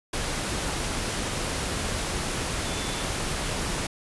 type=tone in noise; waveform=sine; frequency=3500 Hz; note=A7; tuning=10 cents flat; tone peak=-39 dBFS; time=2.65-3.03 s; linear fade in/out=5 ms; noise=pink; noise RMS=-29 dBFS; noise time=0.13-3.87 s; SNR=-13 dB; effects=resampled to 24000 Hz